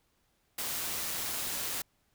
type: noise with amplitude modulation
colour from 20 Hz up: white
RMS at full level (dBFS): -34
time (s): 0.58-1.82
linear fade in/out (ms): 5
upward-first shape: sine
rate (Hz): 165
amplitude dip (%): 25
effects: pink hiss -73 dBFS RMS until 2.14 s